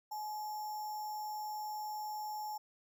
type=tone with sample-and-hold; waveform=sine; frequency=850 Hz; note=G#5; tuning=40 cents sharp; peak=-38 dBFS; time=0.11-2.58 s; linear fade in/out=10 ms; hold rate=6300 Hz; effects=none